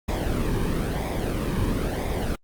brown noise with flanger, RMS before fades -25 dBFS, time 0.08-2.36 s, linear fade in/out 10 ms, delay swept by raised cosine 0.68 to 1.49 ms, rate 1 Hz, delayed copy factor -0.55, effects Opus 48 kbps

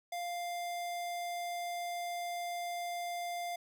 square tone, 698.5 Hz, F5, in tune, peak -37 dBFS, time 0.12-3.56 s, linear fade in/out 5 ms, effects none

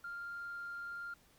sine tone with frequency modulation, 1396.9 Hz, F6, in tune, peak -40 dBFS, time 0.04-1.14 s, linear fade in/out 5 ms, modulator 21.4 Hz, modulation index 0.24, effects tanh soft clip ceiling -38 dBFS + pink hiss -67 dBFS RMS until 1.38 s

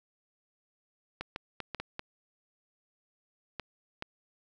clicks, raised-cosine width 0.3 ms, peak -20 dBFS, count 8, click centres 1.21 / 1.361 / 1.603 / 1.747 / 1.8 / 1.994 / 3.597 / 4.024 s, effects none

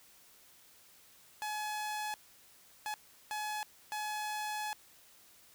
sawtooth tone bursts at uneven times, 848 Hz, G#5, 36 cents sharp, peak -32 dBFS, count 4, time 1.42-2.14 / 2.86-2.94 / 3.31-3.63 / 3.92-4.73 s, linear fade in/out 0 ms, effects white hiss -61 dBFS RMS until 5.54 s

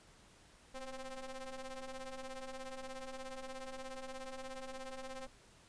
sawtooth ring-modulated tone, 261.6 Hz, C4, in tune, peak -37 dBFS, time 0.74-5.27 s, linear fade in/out 5 ms, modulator 270 Hz, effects pink hiss -63 dBFS RMS until 5.68 s + resampled to 22050 Hz

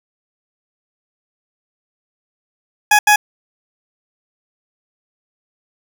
20% pulse tone bursts at uneven times, 837 Hz, G#5, 13 cents sharp, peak -3 dBFS, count 2, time 2.91-2.99 / 3.07-3.16 s, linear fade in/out 5 ms, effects none

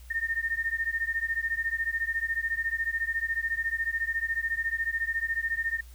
sine beating tone pair, 1817 / 1831 Hz, A#6 / A#6, -45 / -32 cents, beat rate 14 Hz, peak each -30 dBFS, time 0.1-5.81 s, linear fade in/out 10 ms, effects added 60 Hz sine -45 dBFS peak until 5.94 s + white hiss -58 dBFS RMS until 5.94 s

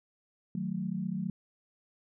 sine chord, D# diminished, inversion none, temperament equal, 155.56 / 185 / 220 Hz, D#3 / F#3 / A3, 0 / 0 / 0 cents, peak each -39 / -33 / -37 dBFS, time 0.55-1.3 s, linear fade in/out 2 ms, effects none

